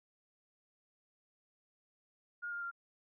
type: tone with pitch steps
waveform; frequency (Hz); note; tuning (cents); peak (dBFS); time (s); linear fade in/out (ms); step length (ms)
sine; 1424 / 1406 / 1388.3; F6 / F6 / F6; +33 / +11 / -11; -38; 2.42-2.714; 20; 98
effects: none